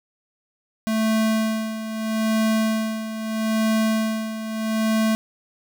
square tone with tremolo, 220 Hz, A3, in tune, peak -18 dBFS, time 0.87-5.15 s, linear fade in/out 0 ms, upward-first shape sine, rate 0.78 Hz, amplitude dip 70%, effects none

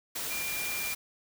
sine tone in noise, 2390 Hz, D7, 30 cents sharp, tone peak -35 dBFS, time 0.3-0.94 s, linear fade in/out 10 ms, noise white, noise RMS -35 dBFS, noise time 0.15-0.95 s, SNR -3 dB, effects none

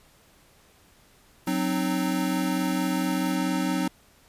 violet noise, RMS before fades -43 dBFS, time 1.46-3.36 s, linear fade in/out 10 ms
square chord, C diminished, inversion second, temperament equal with one note detuned, 185 / 261.6 / 306.1 Hz, Gb3 / C4 / Eb4, 0 / 0 / -28 cents, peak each -29 dBFS, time 1.47-3.88 s, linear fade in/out 5 ms
effects pink hiss -58 dBFS RMS until 4.28 s + resampled to 32000 Hz

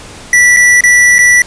square tone with dropouts, 1960 Hz, B6, 14 cents flat, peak -4 dBFS, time 0.33-1.42 s, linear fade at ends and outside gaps 2 ms, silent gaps 0.565-0.569 / 0.808-0.837 / 1.184-1.189 s, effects pink hiss -31 dBFS RMS until 1.46 s + resampled to 22050 Hz

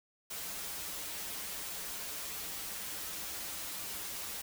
white noise with comb filter, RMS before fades -41 dBFS, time 0.3-4.42 s, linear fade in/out 10 ms, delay 8.1 ms, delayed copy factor -0.85, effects none

